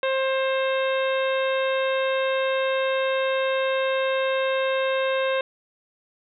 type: harmonic tone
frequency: 530 Hz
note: C5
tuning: 22 cents sharp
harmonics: 1 / 2 / 3 / 4 / 5 / 6 / 7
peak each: -22 / -30 / -31 / -35 / -33 / -40 / -36 dBFS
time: 0.03-5.41 s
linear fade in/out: 2 ms
effects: none